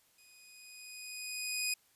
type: tone with level ramp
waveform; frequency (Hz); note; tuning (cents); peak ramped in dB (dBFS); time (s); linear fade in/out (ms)
15% pulse; 2489; D#7; 0; -54 to -24; 0.18-1.74; 5
effects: white hiss -69 dBFS RMS until 1.95 s + resampled to 32000 Hz